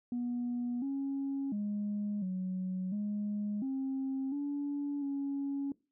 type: tone with pitch steps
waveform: sine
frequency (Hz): 242.7 / 274.9 / 206.6 / 185.4 / 207.3 / 267.4 / 286.2 / 278.9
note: B3 / C#4 / G#3 / F#3 / G#3 / C4 / D4 / C#4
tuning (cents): -30 / -14 / -9 / +4 / -3 / +38 / -45 / +11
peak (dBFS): -31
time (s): 0.12-5.72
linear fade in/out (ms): 2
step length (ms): 700
effects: noise-tail reverb RT60 0.3 s tail -21 dB re dry + tanh soft clip ceiling -29 dBFS